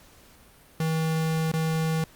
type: tone with dropouts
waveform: square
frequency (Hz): 160.3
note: E3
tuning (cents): -48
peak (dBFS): -24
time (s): 0.8-2.04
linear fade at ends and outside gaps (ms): 2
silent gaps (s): 1.517-1.537
effects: pink hiss -54 dBFS RMS until 2.15 s + Opus 48 kbps